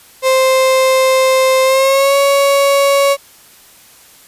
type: tone with pitch glide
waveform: 35% pulse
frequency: 523.3 to 557.6 Hz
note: C5 to C#5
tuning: 0 to +10 cents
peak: -7 dBFS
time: 0.22-3.17 s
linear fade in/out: 50 ms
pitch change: +110 cents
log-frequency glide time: 1.63-2.16 s
effects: white hiss -43 dBFS RMS until 4.27 s + resampled to 32000 Hz